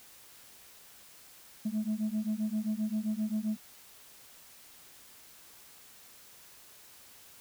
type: beating tone pair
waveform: sine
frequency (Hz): 211.3 / 218.9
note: G#3 / A3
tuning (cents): +30 / -9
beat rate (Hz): 7.6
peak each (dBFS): -31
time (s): 1.65-3.57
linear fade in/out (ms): 10
effects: tanh soft clip ceiling -26 dBFS + white hiss -55 dBFS RMS until 7.4 s